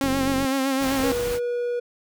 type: tone with vibrato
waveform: sawtooth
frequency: 268.6 Hz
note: C4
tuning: 46 cents sharp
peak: -17 dBFS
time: 0.01-1.12 s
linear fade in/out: 0 ms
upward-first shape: sine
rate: 7.8 Hz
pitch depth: 43 cents each way
type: click train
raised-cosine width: 3 ms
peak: -18 dBFS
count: 20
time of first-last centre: 0.04-0.447 s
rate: 46.7 Hz
type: noise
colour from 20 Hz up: pink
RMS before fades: -32 dBFS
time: 0.79-1.4 s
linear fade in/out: 50 ms
type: tone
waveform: triangle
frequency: 483.3 Hz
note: B4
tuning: 38 cents flat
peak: -21 dBFS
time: 1.03-1.8 s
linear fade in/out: 10 ms
effects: none